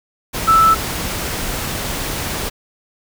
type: tone in noise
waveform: sine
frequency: 1318.5 Hz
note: E6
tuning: in tune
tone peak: -8 dBFS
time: 0.47-0.75 s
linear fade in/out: 20 ms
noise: pink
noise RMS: -23 dBFS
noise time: 0.33-2.5 s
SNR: +12 dB
effects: none